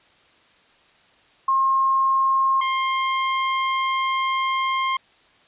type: tone pair in turn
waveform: sine / sawtooth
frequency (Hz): 1070 / 1060.2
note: C6 / C6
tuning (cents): +38 / +23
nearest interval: unison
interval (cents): 15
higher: first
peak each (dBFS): -16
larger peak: neither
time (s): 1.48-2.61 / 2.61-4.97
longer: second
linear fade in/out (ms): 5
effects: white hiss -56 dBFS RMS until 5.47 s + resampled to 8000 Hz